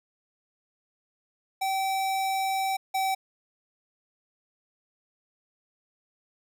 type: tone pair in turn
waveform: square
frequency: 771 / 767.7 Hz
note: G5 / G5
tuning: -29 / -36 cents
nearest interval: unison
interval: 7 cents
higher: first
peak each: -26 / -25 dBFS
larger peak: second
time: 1.61-2.77 / 2.94-3.15 s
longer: first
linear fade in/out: 10 ms
effects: none